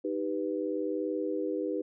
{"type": "chord", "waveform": "sine", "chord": "Eb augmented", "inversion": "none", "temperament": "equal", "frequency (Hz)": [311.1, 392, 493.9], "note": ["Eb4", "G4", "B4"], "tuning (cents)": [0, 0, 0], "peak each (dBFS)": [-33, -34, -34], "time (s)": [0.04, 1.82], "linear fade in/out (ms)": 10, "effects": []}